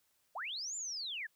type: linear two-way sweep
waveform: sine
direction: up then down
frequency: 552 to 7300 to 1605 Hz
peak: -38 dBFS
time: 0.35-1.27 s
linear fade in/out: 10 ms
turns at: 0.76 s
effects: white hiss -75 dBFS RMS until 1.35 s

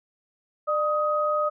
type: tone pair together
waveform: sine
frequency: 599.5 / 1256 Hz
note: D5 / D#6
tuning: +36 / +16 cents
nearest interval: octave + minor second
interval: 1280 cents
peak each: -24 dBFS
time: 0.67-1.5 s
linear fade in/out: 20 ms
effects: none

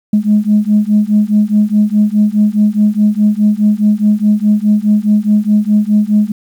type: beating tone pair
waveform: sine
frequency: 207.6 / 212.4 Hz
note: G#3 / G#3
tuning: 0 / +39 cents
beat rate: 4.8 Hz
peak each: -10 dBFS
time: 0.13-6.32 s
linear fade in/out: 5 ms
effects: tanh soft clip ceiling -1 dBFS + 7-bit

